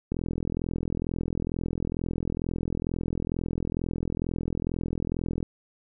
click train, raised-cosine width 3 ms, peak -16 dBFS, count 225, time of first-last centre 0.12-5.428 s, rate 42.2 Hz, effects none

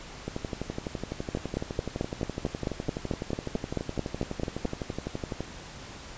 two click trains, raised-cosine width 2 ms, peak -18 / -14 dBFS, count 62 / 16, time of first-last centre 0.28-5.406 / 1.35-4.654 s, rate 11.9 / 4.54 Hz, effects pink hiss -44 dBFS RMS until 6.17 s + resampled to 16000 Hz

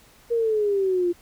sine exponential sweep, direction down, 474.4 to 343.8 Hz, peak -19 dBFS, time 0.3-1.13 s, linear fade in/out 20 ms, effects pink hiss -54 dBFS RMS until 1.21 s

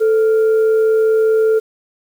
sine tone with frequency modulation, 440 Hz, A4, in tune, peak -10 dBFS, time 0-1.6 s, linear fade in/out 20 ms, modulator 955 Hz, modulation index 0.21, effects 7-bit

